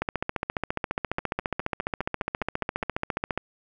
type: two click trains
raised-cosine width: 0.5 ms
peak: -11 / -21 dBFS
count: 50 / 9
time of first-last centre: 0.02-3.376 / 1.19-2.833 s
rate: 14.6 / 4.87 Hz
effects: none